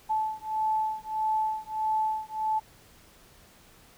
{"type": "beating tone pair", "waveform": "sine", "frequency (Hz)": [869, 870.6], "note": ["A5", "A5"], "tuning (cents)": [-22, -19], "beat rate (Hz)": 1.6, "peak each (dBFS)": -29, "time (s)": [0.09, 2.6], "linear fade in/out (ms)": 20, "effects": ["pink hiss -56 dBFS RMS until 3.97 s"]}